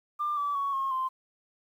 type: tone with pitch steps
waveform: sine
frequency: 1193 / 1153.7 / 1115.7 / 1078.9 / 1043.4 Hz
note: D6 / D6 / C#6 / C#6 / C6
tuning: +27 / -31 / +11 / -47 / -5 cents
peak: -26 dBFS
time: 0.19-1.09 s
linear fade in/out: 20 ms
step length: 180 ms
effects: tanh soft clip ceiling -22 dBFS + 10-bit